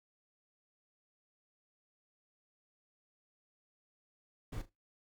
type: noise with echo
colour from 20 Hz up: brown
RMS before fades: -40 dBFS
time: 4.52-4.62 s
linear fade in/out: 10 ms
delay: 38 ms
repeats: 2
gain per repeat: -14 dB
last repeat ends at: 4.696 s
effects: noise-tail reverb RT60 0.2 s tail -19 dB re dry + MP3 96 kbps